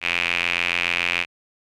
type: tone with band-pass filter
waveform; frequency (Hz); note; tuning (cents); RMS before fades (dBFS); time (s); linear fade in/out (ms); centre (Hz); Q
sawtooth; 86.8; F2; -10; -23; 0.01-1.26; 50; 2500; 5.5
effects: none